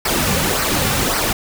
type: noise with flanger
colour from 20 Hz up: pink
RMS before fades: -18 dBFS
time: 0.05-1.33 s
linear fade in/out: 5 ms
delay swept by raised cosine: 0.28 to 3.18 ms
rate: 1.8 Hz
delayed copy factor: -0.6
effects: none